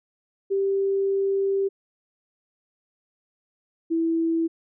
sine tone pair in turn, 392 / 328.9 Hz, G4 / E4, 0 / -4 cents, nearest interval minor third, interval 304 cents, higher first, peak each -20 dBFS, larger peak neither, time 0.5-1.69 / 3.9-4.48 s, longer first, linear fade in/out 20 ms, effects none

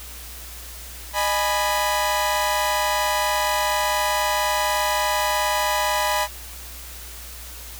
sawtooth chord, G# minor, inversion second, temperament equal with one note detuned, 611.9 / 830.6 / 987.8 Hz, D#5 / G#5 / B5, -29 / 0 / 0 cents, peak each -22 / -21 / -19 dBFS, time 1.13-6.28 s, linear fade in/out 50 ms, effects added 60 Hz sine -39 dBFS peak until 7.79 s + white hiss -39 dBFS RMS until 7.79 s

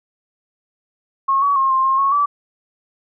sine tone with pitch steps, 1085 / 1131 / 1073 / 1056 / 1067 / 1100 / 1155 Hz, C#6 / C#6 / C6 / C6 / C6 / C#6 / D6, -37 / +34 / +43 / +16 / +34 / -14 / -29 cents, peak -13 dBFS, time 1.28-2.26 s, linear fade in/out 10 ms, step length 140 ms, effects none

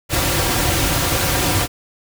pink noise with comb filter, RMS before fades -18 dBFS, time 0.09-1.68 s, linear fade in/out 50 ms, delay 4.7 ms, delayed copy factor -0.6, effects none

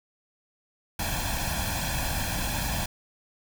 pink noise with comb filter, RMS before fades -29 dBFS, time 0.99-2.86 s, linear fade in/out 5 ms, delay 1.2 ms, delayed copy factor +0.8, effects none

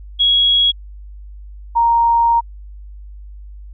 sine tone pair in turn, 3322 / 932.2 Hz, G#7 / A#5, 0 / 0 cents, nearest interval octave + minor seventh, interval 2200 cents, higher first, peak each -10 dBFS, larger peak neither, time 0.19-0.72 / 1.75-2.41 s, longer second, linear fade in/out 20 ms, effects added 50 Hz sine -32 dBFS peak until 3.73 s

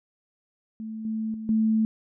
sine tone with level steps, 220 Hz, A3, in tune, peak -32 / -26 / -32 / -19 dBFS, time 0.8-1.85 s, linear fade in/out 0 ms, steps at 1.05 / 1.34 / 1.49 s, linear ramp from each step 2 ms, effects none

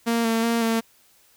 sawtooth tone with vibrato, 229.3 Hz, A#3, 28 cents flat, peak -16 dBFS, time 0.06-0.81 s, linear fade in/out 20 ms, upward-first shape square, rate 2.7 Hz, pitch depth 20 cents each way, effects white hiss -58 dBFS RMS until 1.36 s

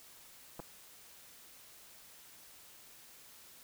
clicks, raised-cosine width 1 ms, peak -30 dBFS, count 2, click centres 0.594 / 0.6 s, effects white hiss -57 dBFS RMS until 3.63 s

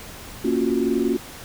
sine chord, Gb major seventh, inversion first, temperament equal, 233.1 / 277.2 / 349.2 / 370 Hz, Bb3 / Db4 / F4 / Gb4, 0 / 0 / 0 / 0 cents, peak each -24 dBFS, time 0.44-1.17 s, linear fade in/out 10 ms, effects pink hiss -39 dBFS RMS until 1.44 s

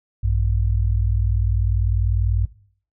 sine tone pair together, 57.77 / 98 Hz, A#1 / G2, -15 / 0 cents, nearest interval major sixth, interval 915 cents, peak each -19 / -20 dBFS, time 0.23-2.46 s, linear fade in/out 10 ms, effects noise-tail reverb RT60 0.5 s tail -17 dB re dry

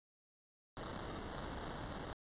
pink noise with sample-and-hold, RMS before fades -45 dBFS, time 0.77-2.13 s, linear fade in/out 0 ms, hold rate 2450 Hz, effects resampled to 8000 Hz

